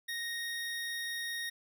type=tone; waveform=25% pulse; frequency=1864.7 Hz; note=A#6; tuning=in tune; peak=-32 dBFS; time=0.08-1.5 s; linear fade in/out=10 ms; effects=none